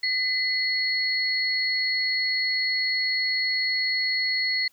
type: tone pair together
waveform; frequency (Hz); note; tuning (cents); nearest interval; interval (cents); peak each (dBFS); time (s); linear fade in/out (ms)
sine; 2024 / 4344; B6 / C#8; +42 / -36; octave + minor second; 1322; -25 / -25; 0.03-4.68; 5
effects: white hiss -62 dBFS RMS until 4.72 s